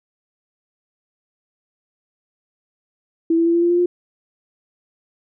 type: tone with pitch steps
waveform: sine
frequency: 329.6 / 333.4 / 337.3 / 341.2 / 345.2 / 349.2 / 353.3 Hz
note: E4 / E4 / E4 / F4 / F4 / F4 / F4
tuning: 0 / +20 / +40 / -40 / -20 / 0 / +20 cents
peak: -13 dBFS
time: 3.3-3.86 s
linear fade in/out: 5 ms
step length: 80 ms
effects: none